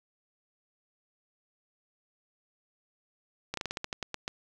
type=slowing click train; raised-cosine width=0.2 ms; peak=-16 dBFS; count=11; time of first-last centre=3.54-4.279 s; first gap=33 ms; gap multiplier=1.17; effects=none